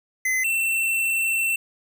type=tone pair in turn; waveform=square; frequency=2041 / 2691 Hz; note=C7 / E7; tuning=-44 / +35 cents; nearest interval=perfect fourth; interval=479 cents; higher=second; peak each=-21 dBFS; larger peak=neither; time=0.25-0.44 / 0.44-1.56 s; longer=second; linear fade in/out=5 ms; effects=none